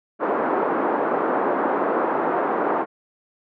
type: band-pass noise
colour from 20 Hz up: pink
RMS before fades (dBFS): -22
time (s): 0.19-2.86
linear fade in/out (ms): 50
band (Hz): 290 to 1300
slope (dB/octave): 24
effects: none